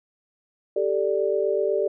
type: chord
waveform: sine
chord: G suspended second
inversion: none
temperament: equal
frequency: 392 / 440 / 587.3 Hz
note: G4 / A4 / D5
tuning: 0 / 0 / 0 cents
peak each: -24 / -25 / -25 dBFS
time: 0.76-1.88 s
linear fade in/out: 5 ms
effects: none